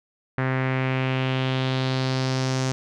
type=tone with low-pass filter sweep; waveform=sawtooth; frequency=130.81 Hz; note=C3; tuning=in tune; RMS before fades=-24 dBFS; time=0.38-2.72 s; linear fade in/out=0 ms; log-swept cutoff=1800 to 6400 Hz; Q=2.7; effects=none